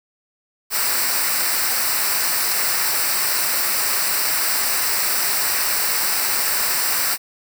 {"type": "noise with comb filter", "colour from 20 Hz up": "white", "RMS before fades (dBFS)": -20, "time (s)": [0.7, 7.18], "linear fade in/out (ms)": 50, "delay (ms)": 0.3, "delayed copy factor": -0.7, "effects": []}